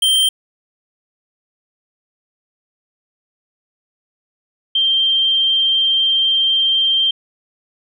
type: tone pair in turn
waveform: square / sine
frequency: 3143 / 3158 Hz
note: G7 / G7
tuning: +4 / +12 cents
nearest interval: unison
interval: 8 cents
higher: second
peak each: -12 dBFS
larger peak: neither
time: 0.02-0.29 / 4.75-7.11 s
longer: second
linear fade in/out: 5 ms
effects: none